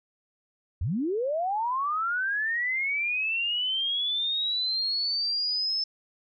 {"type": "linear sweep", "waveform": "sine", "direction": "up", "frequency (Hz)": [65.41, 5274], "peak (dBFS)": -25, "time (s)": [0.81, 5.84], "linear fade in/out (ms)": 5, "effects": []}